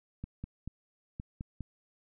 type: clicks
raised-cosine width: 5 ms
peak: -26 dBFS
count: 6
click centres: 0.24 / 0.44 / 0.676 / 1.199 / 1.409 / 1.607 s
effects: none